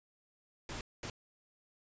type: noise bursts at uneven times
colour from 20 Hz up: pink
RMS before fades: -42 dBFS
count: 2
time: 0.69-0.81 / 1.03-1.1 s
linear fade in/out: 2 ms
effects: resampled to 16000 Hz